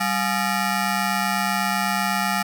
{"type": "ring-modulated tone", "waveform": "15% pulse", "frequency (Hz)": 518, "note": "C5", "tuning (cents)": -17, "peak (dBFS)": -11, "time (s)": [0, 2.43], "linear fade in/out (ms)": 10, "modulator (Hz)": 323, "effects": []}